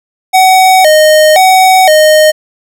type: tone with vibrato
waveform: square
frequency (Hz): 681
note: F5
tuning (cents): -44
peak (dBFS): -3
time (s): 0.33-2.32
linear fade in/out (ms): 20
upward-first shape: square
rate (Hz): 0.97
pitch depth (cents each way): 170
effects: none